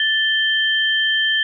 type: tone pair together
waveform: sine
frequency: 1760 / 3136 Hz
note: A6 / G7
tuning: 0 / 0 cents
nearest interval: minor seventh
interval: 1000 cents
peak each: -18 dBFS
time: 0-1.43 s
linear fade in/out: 2 ms
effects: none